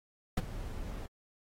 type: noise with ADSR envelope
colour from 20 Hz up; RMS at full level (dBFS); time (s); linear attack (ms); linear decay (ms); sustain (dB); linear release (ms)
brown; -22; 0.37-1.06; 6; 27; -18; 3
effects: AAC 48 kbps